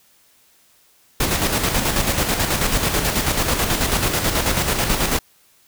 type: noise with tremolo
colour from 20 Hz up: pink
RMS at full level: -18 dBFS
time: 1.2-5.19 s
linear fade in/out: 5 ms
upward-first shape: square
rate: 9.2 Hz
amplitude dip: 45%
effects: white hiss -56 dBFS RMS until 5.67 s